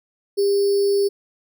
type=tone with sample-and-hold; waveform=sine; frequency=400.2 Hz; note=G4; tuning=36 cents sharp; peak=-15 dBFS; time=0.37-1.09 s; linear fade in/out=20 ms; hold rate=4900 Hz; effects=none